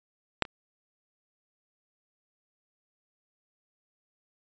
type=clicks; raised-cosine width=0.3 ms; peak=-6 / -27 dBFS; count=2; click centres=0.423 / 0.452 s; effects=resampled to 16000 Hz